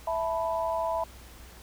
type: chord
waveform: sine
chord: E suspended fourth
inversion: none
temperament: equal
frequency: 659.3 / 880 / 987.8 Hz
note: E5 / A5 / B5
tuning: 0 / 0 / 0 cents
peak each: -29 / -34 / -31 dBFS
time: 0.07-1.04 s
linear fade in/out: 5 ms
effects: added 60 Hz sine -49 dBFS peak until 1.62 s + pink hiss -51 dBFS RMS until 1.62 s